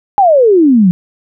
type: exponential sweep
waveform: sine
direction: down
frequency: 837 to 171.4 Hz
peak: -4 dBFS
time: 0.18-0.91 s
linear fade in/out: 0 ms
effects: none